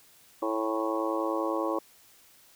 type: harmonic tone with a mistuned harmonic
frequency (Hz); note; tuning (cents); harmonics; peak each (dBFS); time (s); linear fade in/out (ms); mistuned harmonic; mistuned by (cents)
110; A2; 0; 3 / 4 / 5 / 6 / 7 / 8 / 9 / 10; -31 / -36 / -32 / -43 / -39 / -40 / -37 / -35; 0.42-1.79; 5; 7; +35
effects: white hiss -58 dBFS RMS until 2.55 s